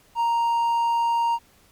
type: tone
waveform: triangle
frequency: 932.3 Hz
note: A#5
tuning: in tune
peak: -17 dBFS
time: 0.15-1.39 s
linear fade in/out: 50 ms
effects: pink hiss -57 dBFS RMS until 1.71 s + MP3 96 kbps